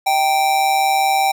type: tone with amplitude modulation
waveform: square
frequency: 780 Hz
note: G5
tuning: 9 cents flat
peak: -12 dBFS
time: 0.06-1.32 s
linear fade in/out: 10 ms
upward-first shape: sine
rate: 145 Hz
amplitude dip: 50%
effects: none